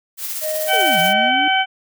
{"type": "noise with tremolo", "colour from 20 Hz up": "blue", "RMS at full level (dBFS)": -24, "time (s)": [0.17, 1.14], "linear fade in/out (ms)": 50, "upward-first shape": "triangle", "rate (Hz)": 16, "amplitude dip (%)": 45}
{"type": "tone", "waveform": "triangle", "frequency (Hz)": 622.3, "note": "D#5", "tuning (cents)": 0, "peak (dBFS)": -19, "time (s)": [0.41, 1.32], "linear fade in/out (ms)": 50}
{"type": "harmonic tone", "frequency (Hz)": 764, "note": "G5", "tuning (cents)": -45, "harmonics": [1, 2, 3, 4], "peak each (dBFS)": [-17, -20, -21, -20], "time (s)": [0.67, 1.66], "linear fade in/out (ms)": 50}
{"type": "linear two-way sweep", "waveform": "sine", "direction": "down then up", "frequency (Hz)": [493.9, 162.4, 302.4], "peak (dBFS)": -24, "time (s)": [0.73, 1.48], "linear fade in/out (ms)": 2, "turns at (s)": 0.99}
{"effects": []}